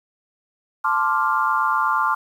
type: chord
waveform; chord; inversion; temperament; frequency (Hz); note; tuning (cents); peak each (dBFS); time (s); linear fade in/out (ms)
sine; D minor seventh; second; equal; 880 / 1046.5 / 1174.7 / 1396.9; A5 / C6 / D6 / F6; 0 / 0 / 0 / 0; -24 / -22 / -22 / -23; 0.84-2.15; 10
effects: 8-bit